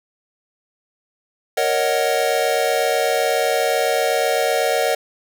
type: chord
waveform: square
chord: D# minor seventh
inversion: second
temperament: equal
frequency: 466.2 / 554.4 / 622.3 / 740 Hz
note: A#4 / C#5 / D#5 / F#5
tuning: 0 / 0 / 0 / 0 cents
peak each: -23 dBFS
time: 1.57-4.95 s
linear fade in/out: 5 ms
effects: none